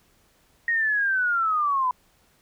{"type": "linear sweep", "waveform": "sine", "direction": "down", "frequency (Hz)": [1881, 987.8], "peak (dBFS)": -20, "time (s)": [0.68, 1.91], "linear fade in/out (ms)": 2, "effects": ["pink hiss -62 dBFS RMS until 2.41 s"]}